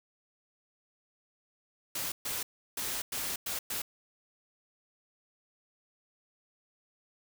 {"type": "noise bursts at uneven times", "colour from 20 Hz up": "white", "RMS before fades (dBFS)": -35, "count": 6, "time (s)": [[1.95, 2.12], [2.25, 2.43], [2.77, 3.02], [3.12, 3.36], [3.46, 3.59], [3.7, 3.82]], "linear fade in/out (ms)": 5, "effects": []}